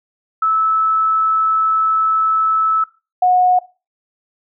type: tone pair in turn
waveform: sine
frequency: 1306 / 728.5 Hz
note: E6 / F#5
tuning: -17 / -27 cents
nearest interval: minor seventh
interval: 1010 cents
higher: first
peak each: -12 / -9 dBFS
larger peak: second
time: 0.42-2.84 / 3.22-3.59 s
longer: first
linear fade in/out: 5 ms
effects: noise-tail reverb RT60 0.3 s tail -19 dB re dry